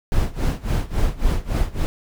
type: noise with tremolo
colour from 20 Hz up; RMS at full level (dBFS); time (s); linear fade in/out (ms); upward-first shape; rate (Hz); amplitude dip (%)
brown; -17; 0.12-1.86; 0; sine; 3.6; 90
effects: none